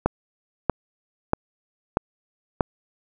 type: click train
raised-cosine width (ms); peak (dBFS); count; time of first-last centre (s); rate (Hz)
1; -4; 5; 0.06-2.608; 1.57
effects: none